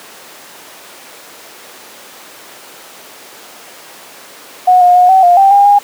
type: tone with pitch steps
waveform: sine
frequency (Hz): 731 / 715 / 722 / 761 / 705 / 783 / 805 / 814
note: F#5 / F5 / F#5 / F#5 / F5 / G5 / G5 / G#5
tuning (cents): -21 / +41 / -43 / +48 / +16 / -2 / +46 / -35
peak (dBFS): -3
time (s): 4.67-5.79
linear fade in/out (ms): 10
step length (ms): 140
effects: pink hiss -34 dBFS RMS until 5.83 s + high-pass 400 Hz 12 dB/octave